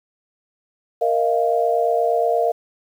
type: chord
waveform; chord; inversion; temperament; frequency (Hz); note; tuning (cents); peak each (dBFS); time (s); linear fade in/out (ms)
sine; Bb suspended fourth; none; equal with one note detuned; 466.2 / 622.3 / 690.8; Bb4 / Eb5 / F5; 0 / 0 / -19; -20 / -22 / -19; 1.01-2.52; 10
effects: 8-bit